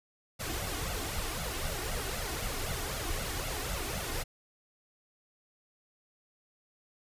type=noise with flanger; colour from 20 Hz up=pink; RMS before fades=-35 dBFS; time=0.39-4.24 s; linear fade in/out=20 ms; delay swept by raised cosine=1.4 to 2.8 ms; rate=3.9 Hz; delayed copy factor=+0.7; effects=resampled to 32000 Hz